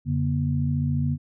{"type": "tone cluster", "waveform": "sine", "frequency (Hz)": [87, 141.3, 238.7], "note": ["F2", "C#3", "A#3"], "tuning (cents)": [-6, 34, 41], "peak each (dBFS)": [-28, -23, -28], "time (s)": [0.05, 1.18], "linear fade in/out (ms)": 50, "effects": []}